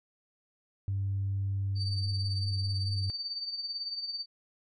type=tone with pitch glide; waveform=sine; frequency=98.2 to 97.24 Hz; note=G2 to G2; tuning=+4 to -13 cents; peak=-27 dBFS; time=0.88-3.1 s; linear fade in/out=0 ms; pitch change=-17 cents; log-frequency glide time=1.64-2.63 s
type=tone with tremolo; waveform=sine; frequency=4595 Hz; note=D8; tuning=39 cents flat; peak=-30 dBFS; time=1.75-4.26 s; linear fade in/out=50 ms; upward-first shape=triangle; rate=18 Hz; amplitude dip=70%
effects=tanh soft clip ceiling -24 dBFS + MP3 48 kbps